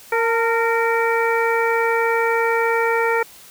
harmonic tone with a mistuned harmonic, 461.7 Hz, A#4, 17 cents flat, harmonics 1 / 2 / 3 / 4 / 5, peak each -19 / -22 / -24 / -25 / -26 dBFS, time 0.12-3.23 s, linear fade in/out 5 ms, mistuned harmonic 2, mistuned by -35 cents, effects white hiss -44 dBFS RMS until 3.5 s

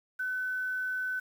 sine tone with quantisation, 1510 Hz, F#6, 35 cents sharp, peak -30 dBFS, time 0.19-1.2 s, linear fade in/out 10 ms, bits 9, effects none

